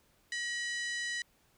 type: harmonic tone with a mistuned harmonic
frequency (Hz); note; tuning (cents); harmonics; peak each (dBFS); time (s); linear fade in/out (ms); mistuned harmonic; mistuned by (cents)
995; B5; +13; 2 / 3 / 4 / 5 / 6 / 7 / 8 / 9; -35 / -45 / -43 / -48 / -47 / -49 / -52 / -53; 0.32-1.22; 2; 2; -74
effects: pink hiss -69 dBFS RMS until 1.57 s